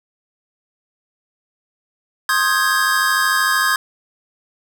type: chord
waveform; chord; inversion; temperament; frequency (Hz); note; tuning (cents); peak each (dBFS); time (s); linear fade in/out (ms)
square; Ab major seventh; first; equal with one note detuned; 1063.6 / 1244.5 / 1568 / 1661.2; C6 / Eb6 / G6 / Ab6; +28 / 0 / 0 / 0; -22 / -22 / -22 / -19; 2.29-3.76; 2
effects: none